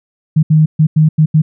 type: tone bursts at uneven times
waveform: sine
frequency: 155.56 Hz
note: D#3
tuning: in tune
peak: -5 dBFS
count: 6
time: 0.36-0.43 / 0.5-0.66 / 0.79-0.87 / 0.96-1.09 / 1.18-1.26 / 1.34-1.42 s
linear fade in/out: 10 ms
effects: none